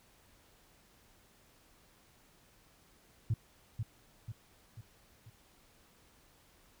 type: tone with echo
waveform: sine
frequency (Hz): 110.7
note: A2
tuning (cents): +11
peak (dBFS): -26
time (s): 3.3-3.34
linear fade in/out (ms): 5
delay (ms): 490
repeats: 4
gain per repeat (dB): -6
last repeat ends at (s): 5.3
effects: tanh soft clip ceiling -24 dBFS + pink hiss -65 dBFS RMS until 6.8 s